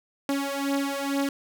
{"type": "beating tone pair", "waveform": "sawtooth", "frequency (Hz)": [277.2, 279.4], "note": ["C#4", "C#4"], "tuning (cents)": [0, 14], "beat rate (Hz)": 2.2, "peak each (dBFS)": [-24, -25], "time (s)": [0.29, 1.29], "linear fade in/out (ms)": 2, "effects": []}